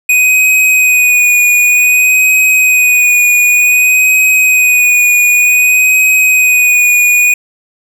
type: tone with vibrato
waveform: square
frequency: 2489 Hz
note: D#7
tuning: in tune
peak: -6 dBFS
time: 0.09-7.34 s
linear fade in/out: 5 ms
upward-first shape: sine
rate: 0.54 Hz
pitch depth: 24 cents each way
effects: none